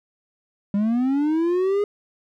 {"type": "linear sweep", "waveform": "triangle", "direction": "up", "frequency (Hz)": [196.7, 415.9], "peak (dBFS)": -16, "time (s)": [0.74, 1.84], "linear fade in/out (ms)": 2, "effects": []}